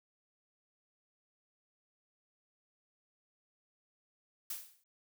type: noise with exponential decay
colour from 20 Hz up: blue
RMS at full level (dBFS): -37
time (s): 4.5-4.84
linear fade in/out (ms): 5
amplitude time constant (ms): 72
effects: none